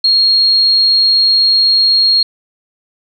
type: tone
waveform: sine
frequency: 4268 Hz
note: C8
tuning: 34 cents sharp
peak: -7 dBFS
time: 0.04-2.23 s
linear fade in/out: 5 ms
effects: none